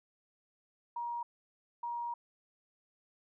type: tone bursts at uneven times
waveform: sine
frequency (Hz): 948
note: A#5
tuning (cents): +29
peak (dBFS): -35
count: 2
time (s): 0.96-1.23 / 1.83-2.14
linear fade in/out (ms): 5
effects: none